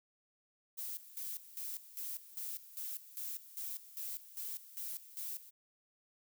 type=noise with tremolo; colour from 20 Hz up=violet; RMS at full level=-42 dBFS; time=0.77-5.51 s; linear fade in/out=20 ms; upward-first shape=square; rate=2.5 Hz; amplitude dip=80%; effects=none